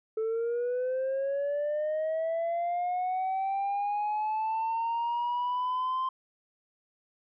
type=linear sweep; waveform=sine; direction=up; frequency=437.1 to 1046.5 Hz; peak=-25 dBFS; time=0.17-6.09 s; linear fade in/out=5 ms; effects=tanh soft clip ceiling -26 dBFS